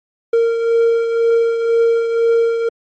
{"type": "beating tone pair", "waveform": "triangle", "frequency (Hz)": [461.3, 463.3], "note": ["A#4", "A#4"], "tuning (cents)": [-18, -11], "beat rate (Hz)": 2, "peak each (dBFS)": [-10, -19], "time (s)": [0.33, 2.69], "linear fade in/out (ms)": 5, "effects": ["MP3 32 kbps"]}